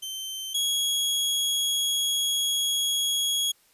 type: tone pair in turn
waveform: sawtooth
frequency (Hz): 3102 / 3325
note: G7 / G#7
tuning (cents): -19 / +1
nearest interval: minor second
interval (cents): 120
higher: second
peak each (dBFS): -29 / -20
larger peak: second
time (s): 0.02-0.54 / 0.54-3.52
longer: second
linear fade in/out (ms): 10
effects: white hiss -62 dBFS RMS until 3.73 s + resampled to 32000 Hz